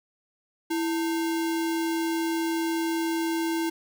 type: tone with sample-and-hold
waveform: sine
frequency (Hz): 329.6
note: E4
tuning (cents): 0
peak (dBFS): -24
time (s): 0.7-3.7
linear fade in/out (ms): 10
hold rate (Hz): 1225
effects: none

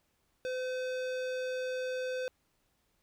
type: tone with hard clipping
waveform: sine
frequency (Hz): 510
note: C5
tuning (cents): -44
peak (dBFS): -35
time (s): 0.45-2.28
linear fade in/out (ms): 0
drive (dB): 17
effects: pink hiss -75 dBFS RMS until 3.02 s

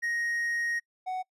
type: tone pair in turn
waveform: triangle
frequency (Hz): 1874 / 743.7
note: A#6 / F#5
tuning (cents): +9 / +9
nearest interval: octave + major third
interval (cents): 1600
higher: first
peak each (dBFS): -26 / -28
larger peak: first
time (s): 0.02-0.8 / 1.06-1.23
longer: first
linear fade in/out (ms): 20
effects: noise-tail reverb RT60 0.1 s tail -25 dB re dry + resampled to 32000 Hz

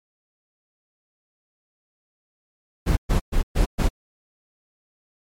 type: noise bursts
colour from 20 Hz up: brown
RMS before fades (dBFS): -18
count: 5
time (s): 2.86-3.89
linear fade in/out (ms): 20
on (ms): 110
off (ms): 120
effects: MP3 64 kbps

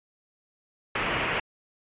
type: low-pass noise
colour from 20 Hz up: white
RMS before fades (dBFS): -28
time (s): 0.95-1.4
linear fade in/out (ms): 5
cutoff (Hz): 2900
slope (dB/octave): 48
effects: resampled to 8000 Hz

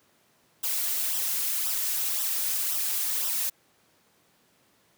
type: noise with flanger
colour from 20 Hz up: blue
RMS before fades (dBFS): -28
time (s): 0.63-3.5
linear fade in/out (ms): 10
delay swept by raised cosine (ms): 0.44 to 3.84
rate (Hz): 1.9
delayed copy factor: -0.7
effects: pink hiss -64 dBFS RMS until 4.97 s + high-pass 150 Hz 12 dB/octave

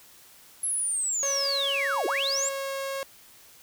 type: linear two-way sweep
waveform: sine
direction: down then up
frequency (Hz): 11175 to 318.7 to 7720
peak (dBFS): -25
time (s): 0.63-2.49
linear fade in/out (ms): 5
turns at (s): 2.06
type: tone with pitch glide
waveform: sawtooth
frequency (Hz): 554.4 to 545.2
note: C#5 to C#5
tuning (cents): 0 to -29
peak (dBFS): -26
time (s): 1.23-3.03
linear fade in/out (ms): 0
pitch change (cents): -29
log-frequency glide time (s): 1.85-2.73
effects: white hiss -53 dBFS RMS until 3.62 s

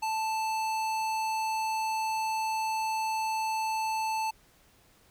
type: tone with hard clipping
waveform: sine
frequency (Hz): 880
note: A5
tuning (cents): 0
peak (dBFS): -30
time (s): 0.02-4.31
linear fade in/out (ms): 10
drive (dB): 18
effects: pink hiss -62 dBFS RMS until 5.1 s

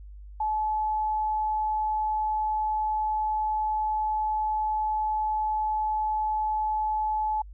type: tone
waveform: sine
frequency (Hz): 860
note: A5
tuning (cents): -40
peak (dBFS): -24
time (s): 0.4-7.42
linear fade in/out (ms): 5
effects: added 50 Hz sine -41 dBFS peak until 7.53 s

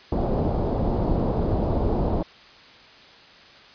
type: low-pass noise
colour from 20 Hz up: pink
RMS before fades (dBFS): -23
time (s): 0.12-2.23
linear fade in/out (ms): 5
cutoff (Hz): 790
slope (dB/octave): 24
effects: white hiss -48 dBFS RMS until 3.74 s + resampled to 11025 Hz

